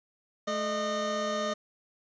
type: tone pair together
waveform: 25% pulse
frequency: 215.9 / 611.4 Hz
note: A3 / D#5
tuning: -33 / -30 cents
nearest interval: octave + tritone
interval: 1803 cents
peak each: -31 / -26 dBFS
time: 0.47-1.54 s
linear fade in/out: 10 ms
effects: resampled to 16000 Hz + 10-bit